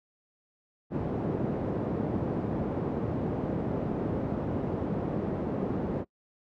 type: band-pass noise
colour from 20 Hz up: pink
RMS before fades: -31 dBFS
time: 0.9-6.05 s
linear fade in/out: 50 ms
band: 130 to 490 Hz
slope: 12 dB/octave
effects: noise-tail reverb RT60 0.1 s tail -23 dB re dry